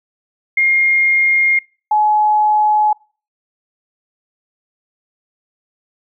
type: tone pair in turn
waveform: sine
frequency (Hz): 2129 / 848.3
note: C7 / G#5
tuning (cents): +30 / +36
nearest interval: octave + major third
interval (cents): 1594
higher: first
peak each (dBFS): -10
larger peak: neither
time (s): 0.57-1.59 / 1.91-2.93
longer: neither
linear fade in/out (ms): 5
effects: noise-tail reverb RT60 0.4 s tail -26 dB re dry